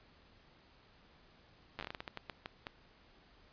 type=slowing click train; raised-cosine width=0.3 ms; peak=-25 dBFS; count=14; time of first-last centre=1.79-2.669 s; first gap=9 ms; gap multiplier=1.3; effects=pink hiss -64 dBFS RMS until 3.52 s + resampled to 11025 Hz